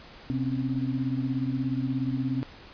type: tone cluster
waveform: sine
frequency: 129 / 255.8 / 272.6 Hz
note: C3 / C4 / C#4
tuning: -24 / -39 / -29 cents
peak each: -30 dBFS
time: 0.3-2.43 s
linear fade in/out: 0 ms
effects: pink hiss -48 dBFS RMS until 2.73 s + resampled to 11025 Hz